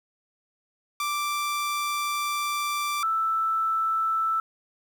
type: tone pair in turn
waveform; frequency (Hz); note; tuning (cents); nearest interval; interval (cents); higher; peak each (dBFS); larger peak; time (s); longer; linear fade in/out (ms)
sawtooth / sine; 1174.7 / 1321.1; D6 / E6; 0 / +3; major second; 203; second; -22; neither; 1-3.03 / 3.03-4.4; first; 2
effects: 9-bit